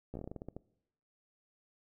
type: slowing click train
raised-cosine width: 2 ms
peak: -29 dBFS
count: 12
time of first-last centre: 0.14-0.566 s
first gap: 14 ms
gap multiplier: 1.19
effects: noise-tail reverb RT60 0.8 s tail -22 dB re dry